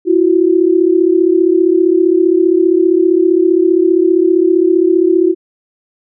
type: tone pair together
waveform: sine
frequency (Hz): 334.8 / 370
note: E4 / F#4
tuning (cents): +27 / 0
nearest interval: major second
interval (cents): 173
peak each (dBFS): -10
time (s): 0.05-5.35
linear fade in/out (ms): 50
effects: none